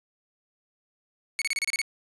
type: tone bursts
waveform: sawtooth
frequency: 2217 Hz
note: C#7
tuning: in tune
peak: -21 dBFS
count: 8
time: 1.39-1.816 s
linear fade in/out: 0 ms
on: 27 ms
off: 30 ms
effects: resampled to 24000 Hz + 10-bit